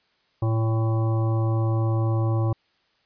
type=harmonic tone; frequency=112 Hz; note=A2; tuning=31 cents sharp; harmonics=1 / 3 / 5 / 7 / 9 / 10; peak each=-20 / -30 / -34 / -37 / -39 / -40 dBFS; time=0.42-2.53 s; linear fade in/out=5 ms; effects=white hiss -66 dBFS RMS until 3.05 s + resampled to 11025 Hz